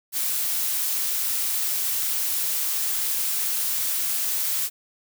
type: noise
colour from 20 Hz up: blue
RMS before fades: -25 dBFS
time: 0.12-4.7 s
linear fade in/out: 50 ms
effects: none